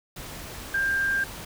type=tone in noise; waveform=sine; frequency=1592 Hz; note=G6; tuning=26 cents sharp; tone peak=-22 dBFS; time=0.74-1.24 s; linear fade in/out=5 ms; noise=pink; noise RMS=-39 dBFS; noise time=0.16-1.45 s; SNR=+14 dB; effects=none